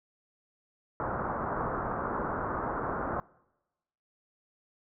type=low-pass noise; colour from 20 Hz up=white; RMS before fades=-33 dBFS; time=1-3.2 s; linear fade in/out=0 ms; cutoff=1400 Hz; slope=48 dB/octave; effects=noise-tail reverb RT60 1.0 s tail -24 dB re dry